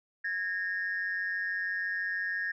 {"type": "tone pair together", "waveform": "sine", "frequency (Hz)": [1649, 1835.1], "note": ["G#6", "A#6"], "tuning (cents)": [-13, -28], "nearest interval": "major second", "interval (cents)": 185, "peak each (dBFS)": [-32, -32], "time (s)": [0.24, 2.52], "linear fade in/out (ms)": 10, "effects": ["tanh soft clip ceiling -24 dBFS"]}